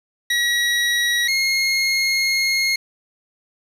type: tone pair in turn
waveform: 25% pulse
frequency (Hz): 1915 / 2150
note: A#6 / C7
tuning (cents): +46 / +47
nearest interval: major second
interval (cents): 201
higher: second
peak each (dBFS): -13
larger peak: neither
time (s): 0.3-1.28 / 1.28-2.76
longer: second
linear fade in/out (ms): 5
effects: low-pass 10000 Hz 12 dB/octave + 7-bit